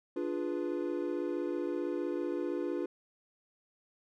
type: chord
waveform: triangle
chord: D diminished seventh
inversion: none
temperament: equal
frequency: 293.7 / 349.2 / 415.3 / 493.9 Hz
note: D4 / F4 / Ab4 / Cb5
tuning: 0 / 0 / 0 / 0 cents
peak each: -35 / -33 / -39 / -38 dBFS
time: 0.16-2.86 s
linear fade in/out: 5 ms
effects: none